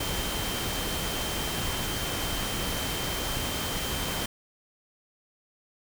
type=tone in noise; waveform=sine; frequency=3129 Hz; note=G7; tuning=4 cents flat; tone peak=-37 dBFS; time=0-4.26 s; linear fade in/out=5 ms; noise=pink; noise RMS=-31 dBFS; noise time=0-4.26 s; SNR=-9 dB; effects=none